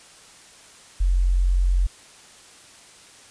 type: tone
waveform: sine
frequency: 44.96 Hz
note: F#1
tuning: 49 cents flat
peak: -16 dBFS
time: 1-1.87 s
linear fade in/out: 10 ms
effects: white hiss -48 dBFS RMS until 3.3 s + resampled to 22050 Hz